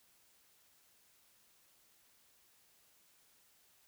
silence, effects white hiss -69 dBFS RMS until 3.87 s

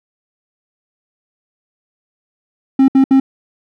triangle tone bursts, 267.6 Hz, C4, 39 cents sharp, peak -4 dBFS, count 3, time 2.79-3.2 s, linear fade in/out 5 ms, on 92 ms, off 67 ms, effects none

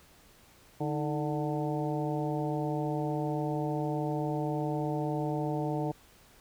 harmonic tone with a mistuned harmonic, 148.2 Hz, D3, 16 cents sharp, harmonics 1 / 2 / 3 / 4 / 5 / 6, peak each -33 / -34 / -37 / -39 / -38 / -41 dBFS, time 0.8-5.92 s, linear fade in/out 10 ms, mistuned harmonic 2, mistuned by +87 cents, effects pink hiss -59 dBFS RMS until 6.4 s

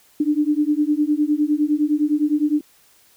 sine beating tone pair, 293.7 / 303.5 Hz, D4 / D#4, 0 / -43 cents, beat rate 9.8 Hz, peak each -19 dBFS, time 0.2-2.61 s, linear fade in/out 5 ms, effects white hiss -55 dBFS RMS until 3.16 s

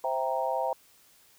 sine chord, C dominant seventh, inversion none, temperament equal, 523.3 / 659.3 / 784 / 932.3 Hz, C5 / E5 / G5 / Bb5, 0 / 0 / 0 / 0 cents, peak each -32 dBFS, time 0.04-0.73 s, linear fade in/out 2 ms, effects white hiss -60 dBFS RMS until 1.38 s

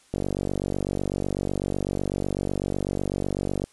click train, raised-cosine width 2 ms, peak -13 dBFS, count 169, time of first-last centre 0.14-3.64 s, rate 48 Hz, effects white hiss -58 dBFS RMS until 3.72 s + resampled to 24000 Hz

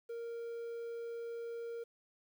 triangle tone with quantisation, 466.2 Hz, A#4, in tune, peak -38 dBFS, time 0.09-1.84 s, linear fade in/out 10 ms, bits 11, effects none

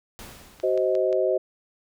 pink noise with exponential decay, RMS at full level -40 dBFS, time 0.19-1.34 s, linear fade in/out 0 ms, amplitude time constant 250 ms
click train, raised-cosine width 0.2 ms, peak -24 dBFS, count 4, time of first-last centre 0.6-1.128 s, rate 5.68 Hz
sine chord, C diminished, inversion second, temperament just, 376.7 / 523.3 / 627.9 Hz, Gb4 / C5 / Eb5, +31 / 0 / +16 cents, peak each -24 dBFS, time 0.63-1.38 s, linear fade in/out 10 ms
effects none

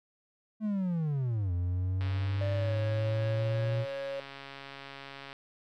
triangle linear two-way sweep, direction down then up, 220 to 87.31 to 119.3 Hz, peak -26 dBFS, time 0.6-3.86 s, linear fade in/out 50 ms, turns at 1.52 s
click train, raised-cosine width 0.3 ms, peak -28 dBFS, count 459, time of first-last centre 2.01-5.329 s, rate 138 Hz
triangle tone with pitch glide, 587.3 to 551.1 Hz, D5 to C#5, 0 to -10 cents, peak -32 dBFS, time 2.41-4.2 s, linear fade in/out 2 ms, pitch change -110 cents, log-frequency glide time 2.53-2.78 s
effects none

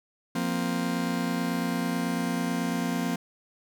40% pulse chord, F suspended fourth, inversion none, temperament just, 174.61 / 232.8 / 261.9 Hz, F3 / Bb3 / C4, 0 / -2 / +2 cents, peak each -30 dBFS, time 0.35-3.16 s, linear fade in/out 5 ms, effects none

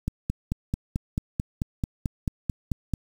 click train, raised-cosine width 5 ms, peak -13 dBFS, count 14, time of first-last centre 0.08-2.937 s, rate 4.55 Hz, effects 7-bit

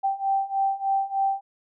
sine beating tone pair, 780 / 783.3 Hz, G5 / G5, -9 / -2 cents, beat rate 3.3 Hz, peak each -26 / -24 dBFS, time 0.03-1.41 s, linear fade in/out 20 ms, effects none

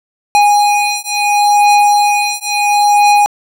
square beating tone pair, 824 / 824.73 Hz, G#5 / G#5, -14 / -12 cents, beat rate 0.73 Hz, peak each -12 dBFS, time 0.35-3.26 s, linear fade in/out 0 ms, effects low-pass 12000 Hz 12 dB/octave

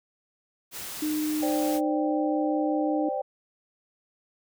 white noise, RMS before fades -37 dBFS, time 0.71-1.81 s, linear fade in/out 50 ms
sine tone, 305.5 Hz, D#4, 32 cents flat, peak -25 dBFS, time 1.02-3.09 s, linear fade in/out 5 ms
sine chord, C suspended second, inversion none, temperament just, 523.3 / 588.7 / 784.9 Hz, C5 / D5 / G5, 0 / +4 / +2 cents, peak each -31 dBFS, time 1.42-3.22 s, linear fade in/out 10 ms
effects none

